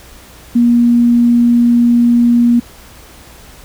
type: tone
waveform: sine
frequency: 238.2 Hz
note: A#3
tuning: 38 cents sharp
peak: -6 dBFS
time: 0.55-2.6 s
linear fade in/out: 10 ms
effects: added 60 Hz sine -41 dBFS peak until 3.64 s + pink hiss -39 dBFS RMS until 3.64 s